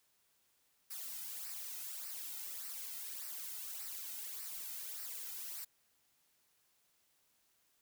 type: noise with flanger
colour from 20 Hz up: blue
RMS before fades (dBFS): -45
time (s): 0.9-5.65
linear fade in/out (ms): 10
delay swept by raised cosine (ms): 0.29 to 1.79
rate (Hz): 1.7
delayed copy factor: -0.6
effects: white hiss -75 dBFS RMS until 7.81 s